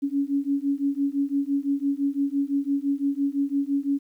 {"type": "beating tone pair", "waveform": "sine", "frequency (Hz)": [277.2, 283.1], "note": ["C#4", "C#4"], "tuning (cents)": [0, 37], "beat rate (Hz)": 5.9, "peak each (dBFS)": -25, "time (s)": [0.02, 3.99], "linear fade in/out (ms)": 20, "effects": ["10-bit"]}